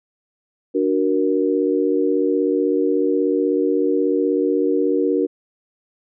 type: chord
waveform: sine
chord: D augmented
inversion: none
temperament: equal with one note detuned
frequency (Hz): 293.7 / 370 / 468.9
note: D4 / F#4 / A#4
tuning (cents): 0 / 0 / +10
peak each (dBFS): -20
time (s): 0.74-5.27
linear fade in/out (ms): 20
effects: none